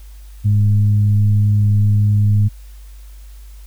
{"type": "tone with frequency modulation", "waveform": "sine", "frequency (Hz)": 103.9, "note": "G#2", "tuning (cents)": 1, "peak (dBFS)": -10, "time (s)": [0.44, 2.49], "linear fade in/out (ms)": 20, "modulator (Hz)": 103, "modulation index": 0.36, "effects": ["added 50 Hz sine -34 dBFS peak until 3.66 s", "white hiss -51 dBFS RMS until 3.66 s"]}